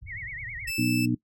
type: low-pass noise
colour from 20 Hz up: white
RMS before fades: -44 dBFS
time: 0.01-0.72 s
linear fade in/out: 20 ms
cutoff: 130 Hz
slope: 48 dB/octave
type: tone with vibrato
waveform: sine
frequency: 2039 Hz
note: C7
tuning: 45 cents flat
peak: -35 dBFS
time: 0.06-0.71 s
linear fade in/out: 50 ms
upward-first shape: sine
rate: 9.4 Hz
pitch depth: 170 cents each way
type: tone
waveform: sawtooth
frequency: 2637 Hz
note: E7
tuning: in tune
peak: -26 dBFS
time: 0.67-1.06 s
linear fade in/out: 10 ms
type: harmonic tone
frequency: 61 Hz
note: B1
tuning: 21 cents flat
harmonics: 2 / 3 / 4 / 5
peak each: -28 / -34 / -26 / -27 dBFS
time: 0.78-1.15 s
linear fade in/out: 5 ms
effects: noise-tail reverb RT60 0.1 s tail -20 dB re dry